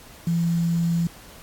sine tone with quantisation, 168.8 Hz, E3, 41 cents sharp, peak -19 dBFS, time 0.27-1.07 s, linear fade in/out 2 ms, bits 7, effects pink hiss -46 dBFS RMS until 1.42 s + AAC 64 kbps

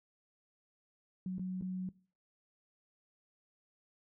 sine tone with dropouts, 185 Hz, F#3, in tune, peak -35 dBFS, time 1.26-1.89 s, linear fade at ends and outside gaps 2 ms, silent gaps 1.383-1.394 / 1.612-1.622 s, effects noise-tail reverb RT60 0.4 s tail -21 dB re dry

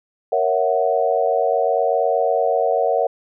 sine chord, F# dominant seventh, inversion first, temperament equal, 466.2 / 554.4 / 659.3 / 740 Hz, A#4 / C#5 / E5 / F#5, 0 / 0 / 0 / 0 cents, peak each -21 dBFS, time 0.32-3.07 s, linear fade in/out 5 ms, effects none

